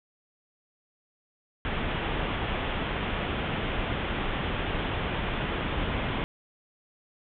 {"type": "low-pass noise", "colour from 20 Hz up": "pink", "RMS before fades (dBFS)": -30, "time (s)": [1.65, 6.24], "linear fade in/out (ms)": 0, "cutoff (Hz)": 3500, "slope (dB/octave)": 96, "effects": []}